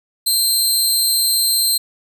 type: tone with amplitude modulation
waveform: 20% pulse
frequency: 4147 Hz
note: C8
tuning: 16 cents flat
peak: -6 dBFS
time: 0.26-1.78 s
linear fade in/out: 10 ms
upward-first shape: sine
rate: 296 Hz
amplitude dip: 45%
effects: none